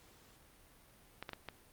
clicks, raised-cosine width 0.3 ms, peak -26 dBFS, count 4, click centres 1.226 / 1.292 / 1.333 / 1.487 s, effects pink hiss -63 dBFS RMS until 1.72 s + Opus 48 kbps

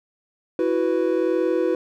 triangle chord, E suspended second, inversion none, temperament just, 329.6 / 370.8 / 494.4 Hz, E4 / F#4 / B4, 0 / +4 / +2 cents, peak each -21 dBFS, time 0.59-1.75 s, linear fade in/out 2 ms, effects none

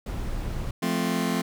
brown noise, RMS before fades -30 dBFS, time 0.06-0.71 s, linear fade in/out 5 ms
sawtooth chord, F major, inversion none, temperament just, 174.61 / 218.3 / 261.9 Hz, F3 / A3 / C4, 0 / -13 / +2 cents, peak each -24 dBFS, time 0.82-1.42 s, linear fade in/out 10 ms
effects none

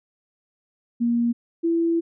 sine tone pair in turn, 236.2 / 334 Hz, A#3 / E4, +23 / +23 cents, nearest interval tritone, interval 600 cents, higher second, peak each -18 dBFS, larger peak neither, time 1-1.33 / 1.63-2.01 s, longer second, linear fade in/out 20 ms, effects none

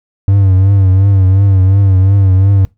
triangle tone with vibrato, 96.5 Hz, G2, 27 cents flat, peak -3 dBFS, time 0.28-2.65 s, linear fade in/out 0 ms, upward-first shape triangle, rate 2.8 Hz, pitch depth 72 cents each way, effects noise-tail reverb RT60 0.2 s tail -22 dB re dry

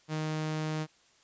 sawtooth tone, 155.56 Hz, D#3, in tune, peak -27 dBFS, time 0.08-0.87 s, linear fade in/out 50 ms, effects white hiss -64 dBFS RMS until 1.23 s + resampled to 16000 Hz

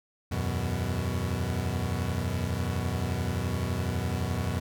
30% pulse chord, E suspended second, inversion none, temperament equal with one note detuned, 80.76 / 92.5 / 123.47 Hz, E2 / F#2 / B2, -35 / 0 / 0 cents, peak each -31 / -28 / -30 dBFS, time 0.31-4.6 s, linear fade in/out 10 ms, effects none

